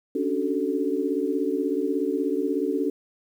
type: chord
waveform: sine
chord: D major seventh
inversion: third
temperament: equal with one note detuned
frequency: 277.2 / 293.7 / 375.2 / 440 Hz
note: C#4 / D4 / F#4 / A4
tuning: 0 / 0 / +24 / 0 cents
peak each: -28 dBFS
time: 0.15-2.9 s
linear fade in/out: 5 ms
effects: 9-bit